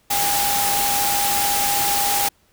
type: tone in noise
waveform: sine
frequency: 810 Hz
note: G#5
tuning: 43 cents flat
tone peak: -22 dBFS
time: 0.1-2.29 s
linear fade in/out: 10 ms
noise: white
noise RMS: -21 dBFS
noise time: 0.1-2.29 s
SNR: -4 dB
effects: pink hiss -60 dBFS RMS until 2.52 s